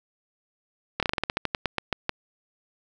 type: slowing click train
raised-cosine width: 0.3 ms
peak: -8 dBFS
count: 15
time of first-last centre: 1-2.094 s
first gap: 27 ms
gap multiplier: 1.15
effects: none